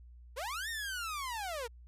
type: linear two-way sweep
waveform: sawtooth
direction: up then down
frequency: 440 to 1864.7 to 440 Hz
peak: -33 dBFS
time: 0.36-1.68 s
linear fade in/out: 20 ms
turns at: 0.69 s
effects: added 60 Hz sine -51 dBFS peak until 1.87 s + resampled to 32000 Hz